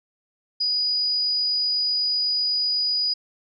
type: tone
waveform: sine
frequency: 4926 Hz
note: D#8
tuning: 18 cents flat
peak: -20 dBFS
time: 0.6-3.14 s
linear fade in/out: 10 ms
effects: none